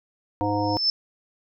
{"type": "harmonic tone", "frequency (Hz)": 103.2, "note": "G#2", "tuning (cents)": -10, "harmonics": [1, 3, 5, 7, 9], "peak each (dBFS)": [-29, -26, -29, -29, -27], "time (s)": [0.41, 0.77], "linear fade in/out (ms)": 0}
{"type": "tone with exponential growth", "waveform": "sine", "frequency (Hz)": 5274, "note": "E8", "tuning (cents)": 0, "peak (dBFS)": -16, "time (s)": [0.44, 0.9], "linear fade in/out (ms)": 1, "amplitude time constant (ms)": 100}
{"effects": []}